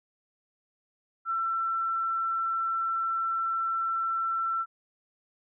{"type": "tone", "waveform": "sine", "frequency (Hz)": 1343, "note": "E6", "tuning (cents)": 32, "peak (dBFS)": -26, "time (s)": [1.25, 4.66], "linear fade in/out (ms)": 50, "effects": []}